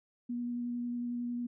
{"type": "tone with vibrato", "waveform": "sine", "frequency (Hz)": 241.2, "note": "B3", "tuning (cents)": -41, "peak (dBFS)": -33, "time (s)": [0.29, 1.47], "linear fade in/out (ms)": 10, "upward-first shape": "square", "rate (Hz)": 11, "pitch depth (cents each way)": 8, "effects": []}